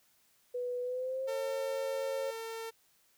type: tone with pitch glide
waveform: sine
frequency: 493 to 540.7 Hz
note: B4 to C#5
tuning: -3 to -43 cents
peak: -33 dBFS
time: 0.54-2.31 s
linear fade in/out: 10 ms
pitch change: +160 cents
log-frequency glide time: 0.82-1.35 s
type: tone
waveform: sawtooth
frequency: 452 Hz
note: A4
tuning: 47 cents sharp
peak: -35 dBFS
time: 1.27-2.71 s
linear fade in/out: 20 ms
effects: white hiss -69 dBFS RMS until 3.17 s